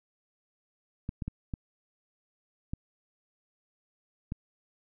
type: clicks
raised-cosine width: 5 ms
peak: -21 dBFS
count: 6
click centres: 1.091 / 1.222 / 1.28 / 1.538 / 2.735 / 4.321 s
effects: none